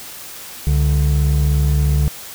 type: tone pair together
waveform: triangle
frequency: 68.8 / 145.54 Hz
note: C#2 / D3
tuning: -12 / -15 cents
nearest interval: octave + minor second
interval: 1297 cents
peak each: -12 / -15 dBFS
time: 0.67-2.08 s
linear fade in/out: 0 ms
effects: white hiss -34 dBFS RMS until 2.34 s